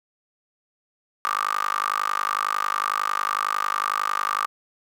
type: tone with high-pass filter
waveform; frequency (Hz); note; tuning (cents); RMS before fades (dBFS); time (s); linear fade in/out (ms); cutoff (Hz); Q
15% pulse; 51; G#1; -31; -25; 1.25-4.46; 0; 1200; 8.9
effects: none